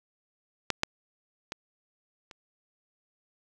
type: clicks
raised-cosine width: 0.2 ms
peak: -8 / -7 / -17 / -28 dBFS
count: 4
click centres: 0.703 / 0.834 / 1.521 / 2.312 s
effects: none